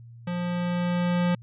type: tone with level ramp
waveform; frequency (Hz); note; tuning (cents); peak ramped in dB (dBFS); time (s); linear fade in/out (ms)
square; 176.2; F3; +16; -28 to -21; 0.27-1.35; 5
effects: added 117 Hz sine -43 dBFS peak until 1.42 s + resampled to 8000 Hz